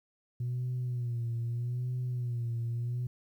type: tone with vibrato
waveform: sine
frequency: 121.1 Hz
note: B2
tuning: 34 cents flat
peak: -29 dBFS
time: 0.4-3.07 s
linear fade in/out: 5 ms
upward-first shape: sine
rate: 0.8 Hz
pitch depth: 65 cents each way
effects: tanh soft clip ceiling -28 dBFS + 11-bit